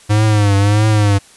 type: tone with vibrato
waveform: square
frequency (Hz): 103.83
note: G#2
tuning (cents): 0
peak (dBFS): -10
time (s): 0.09-1.19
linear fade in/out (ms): 20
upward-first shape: triangle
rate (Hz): 1.6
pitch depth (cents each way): 91
effects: white hiss -44 dBFS RMS until 1.36 s + resampled to 24000 Hz